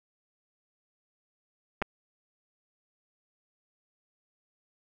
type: clicks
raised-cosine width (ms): 0.5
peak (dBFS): -15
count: 2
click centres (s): 1.818 / 1.823
effects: none